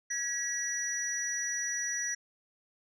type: tone cluster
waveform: sine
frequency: 1668 / 1928 / 5840 Hz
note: G#6 / B6 / F#8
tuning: +7 / -42 / -24 cents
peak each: -38 / -36 / -32 dBFS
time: 0.1-2.15 s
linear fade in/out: 10 ms
effects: tanh soft clip ceiling -24 dBFS